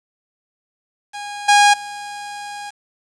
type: tone with level steps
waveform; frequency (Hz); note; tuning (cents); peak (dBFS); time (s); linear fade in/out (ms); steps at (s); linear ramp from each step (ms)
sawtooth; 820; G#5; -22; -24 / -5 / -25; 1.13-2.71; 20; 1.48 / 1.73; 10
effects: resampled to 22050 Hz + 7-bit